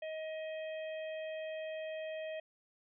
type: harmonic tone with a mistuned harmonic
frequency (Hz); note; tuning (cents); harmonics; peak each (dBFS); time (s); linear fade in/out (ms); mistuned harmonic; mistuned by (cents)
630; D#5; +21; 1 / 3 / 4 / 5; -39 / -51 / -52 / -55; 0.02-2.4; 5; 5; +24
effects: none